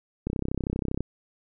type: click train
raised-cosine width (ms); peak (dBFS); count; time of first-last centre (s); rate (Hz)
3; -15; 25; 0.27-1.006; 32.6
effects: none